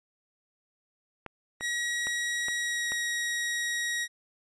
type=clicks; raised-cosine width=0.5 ms; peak=-23 dBFS; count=5; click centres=1.263 / 1.609 / 2.07 / 2.484 / 2.92 s
type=tone with pitch glide; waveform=sawtooth; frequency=1908 to 1897 Hz; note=A#6 to A#6; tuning=+40 to +30 cents; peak=-25 dBFS; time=1.6-4.08 s; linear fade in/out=50 ms; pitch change=-10 cents; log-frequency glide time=2.58-2.93 s
effects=resampled to 24000 Hz